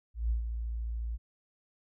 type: tone with ADSR envelope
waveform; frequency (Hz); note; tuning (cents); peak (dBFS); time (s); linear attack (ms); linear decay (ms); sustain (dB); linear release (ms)
sine; 57; A#1; -38; -25; 0.14-1.18; 160; 120; -7; 34
effects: none